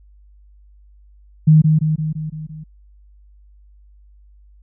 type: tone with echo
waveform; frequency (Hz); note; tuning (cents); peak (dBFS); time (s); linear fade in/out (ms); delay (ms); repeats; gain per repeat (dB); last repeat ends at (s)
sine; 155.56; D#3; 0; -6; 1.47-1.62; 10; 170; 6; -4; 2.64
effects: added 50 Hz sine -45 dBFS peak until 4.62 s